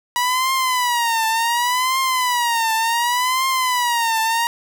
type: tone with vibrato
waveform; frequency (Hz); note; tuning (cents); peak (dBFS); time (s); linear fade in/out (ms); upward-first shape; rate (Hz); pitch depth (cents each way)
sawtooth; 970; B5; -31; -13; 0.16-4.47; 0; triangle; 0.68; 160
effects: none